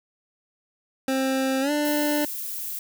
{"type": "tone with pitch glide", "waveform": "25% pulse", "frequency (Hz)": [265.1, 295.9], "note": ["C4", "D4"], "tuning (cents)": [23, 13], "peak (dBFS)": -18, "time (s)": [1.08, 2.25], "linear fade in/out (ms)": 2, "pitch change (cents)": 190, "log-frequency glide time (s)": [1.61, 1.71]}
{"type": "noise", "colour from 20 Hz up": "violet", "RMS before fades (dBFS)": -32, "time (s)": [1.85, 2.79], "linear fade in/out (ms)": 2}
{"effects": []}